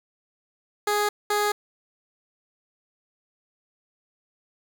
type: tone pair in turn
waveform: 15% pulse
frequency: 415.3 / 415.3 Hz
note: G#4 / G#4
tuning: 0 / 0 cents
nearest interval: unison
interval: 0 cents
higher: neither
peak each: -15 dBFS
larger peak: neither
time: 0.87-1.09 / 1.3-1.52 s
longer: neither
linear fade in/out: 5 ms
effects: 8-bit